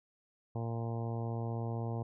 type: harmonic tone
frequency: 115.6 Hz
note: A#2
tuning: 14 cents flat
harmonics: 1 / 2 / 3 / 4 / 5 / 6 / 7 / 8 / 9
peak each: -35 / -43 / -46 / -45 / -49 / -48 / -49 / -52 / -56 dBFS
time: 0.55-2.03 s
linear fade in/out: 5 ms
effects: none